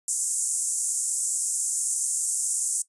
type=band-pass noise; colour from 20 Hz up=pink; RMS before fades=-27 dBFS; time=0.08-2.82 s; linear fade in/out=2 ms; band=6900 to 10000 Hz; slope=48 dB/octave; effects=noise-tail reverb RT60 0.1 s tail -17 dB re dry + resampled to 24000 Hz

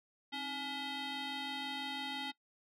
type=tone with frequency modulation; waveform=sine; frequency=2000 Hz; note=B6; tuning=21 cents sharp; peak=-35 dBFS; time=0.32-2.32 s; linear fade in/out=20 ms; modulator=578 Hz; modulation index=3.3; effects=noise-tail reverb RT60 0.1 s tail -21 dB re dry + tanh soft clip ceiling -37 dBFS

